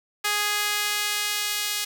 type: tone with high-pass filter sweep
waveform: sawtooth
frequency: 415.3 Hz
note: G#4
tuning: in tune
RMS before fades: -26 dBFS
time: 0.24-1.85 s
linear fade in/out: 10 ms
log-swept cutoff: 1500 to 3100 Hz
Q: 0.82
effects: none